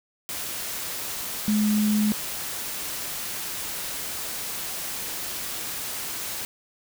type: tone in noise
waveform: sine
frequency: 211.3 Hz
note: G#3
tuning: 30 cents sharp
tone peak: -19 dBFS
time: 1.48-2.12 s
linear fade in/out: 0 ms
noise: white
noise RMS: -32 dBFS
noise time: 0.29-6.45 s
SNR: +10 dB
effects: none